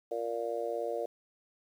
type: harmonic tone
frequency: 116.7 Hz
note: A#2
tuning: 2 cents sharp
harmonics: 3 / 4 / 5 / 6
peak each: -41 / -35 / -36 / -40 dBFS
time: 0.11-1.06 s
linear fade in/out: 5 ms
effects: 10-bit